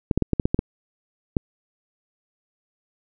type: clicks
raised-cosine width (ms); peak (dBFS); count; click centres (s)
3; -6; 9; 0.112 / 0.176 / 0.223 / 0.333 / 0.398 / 0.455 / 0.545 / 0.591 / 1.368
effects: none